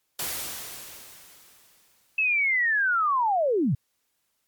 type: noise with exponential decay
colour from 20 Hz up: white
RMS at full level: -29 dBFS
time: 0.19-2.26 s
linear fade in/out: 2 ms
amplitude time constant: 450 ms
type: linear sweep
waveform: sine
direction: down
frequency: 2637 to 101.8 Hz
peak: -20 dBFS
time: 2.18-3.75 s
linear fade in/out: 5 ms
effects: white hiss -74 dBFS RMS until 4.47 s + MP3 96 kbps